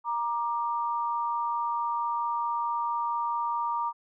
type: tone pair together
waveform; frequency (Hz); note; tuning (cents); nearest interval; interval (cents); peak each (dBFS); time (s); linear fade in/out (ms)
sine; 940.5 / 1185; A#5 / D6; +15 / +15; major third; 400; -28 / -31; 0.04-3.93; 50
effects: none